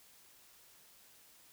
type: silence
effects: white hiss -62 dBFS RMS until 1.52 s